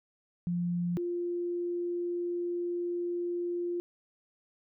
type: tone pair in turn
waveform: sine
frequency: 174.61 / 349.2 Hz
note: F3 / F4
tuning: 0 / 0 cents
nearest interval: octave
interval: 1200 cents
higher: second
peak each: -28 / -30 dBFS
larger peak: first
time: 0.47-0.97 / 0.97-3.8 s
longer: second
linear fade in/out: 0 ms
effects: none